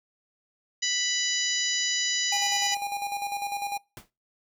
harmonic tone, 987.8 Hz, B5, in tune, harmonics 2 / 3 / 4 / 5 / 6 / 7, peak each -32 / -31 / -32 / -32 / -31 / -31 dBFS, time 0.82-2.75 s, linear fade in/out 10 ms
square tone with tremolo, 810 Hz, G#5, 43 cents flat, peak -28 dBFS, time 2.32-3.78 s, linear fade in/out 5 ms, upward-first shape square, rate 10 Hz, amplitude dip 50%
pink noise with exponential decay, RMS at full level -39 dBFS, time 3.97-4.1 s, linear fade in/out 0 ms, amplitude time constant 27 ms
effects noise-tail reverb RT60 0.3 s tail -25 dB re dry

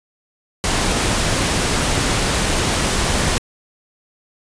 pink noise, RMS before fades -18 dBFS, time 0.64-3.38 s, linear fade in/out 0 ms, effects resampled to 22050 Hz

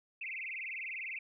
sine tone with vibrato, 2349 Hz, D7, in tune, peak -38 dBFS, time 0.21-1.19 s, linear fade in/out 5 ms, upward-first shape sine, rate 20 Hz, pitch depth 250 cents each way, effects none

